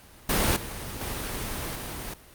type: noise with level steps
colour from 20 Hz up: pink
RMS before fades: -23 / -36 / -32 / -35 dBFS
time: 0.29-2.14 s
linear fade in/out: 5 ms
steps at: 0.56 / 1.01 / 1.75 s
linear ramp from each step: 5 ms
effects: pink hiss -51 dBFS RMS until 2.34 s + Opus 32 kbps